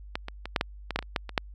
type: clicks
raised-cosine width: 0.3 ms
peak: -13 / -19 / -19 / -7 / -9 / -15 / -9 / -12 / -27 / -9 / -21 / -6 dBFS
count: 12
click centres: 0.155 / 0.284 / 0.456 / 0.562 / 0.611 / 0.907 / 0.96 / 0.99 / 1.026 / 1.162 / 1.293 / 1.378 s
effects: added 50 Hz sine -42 dBFS peak until 1.54 s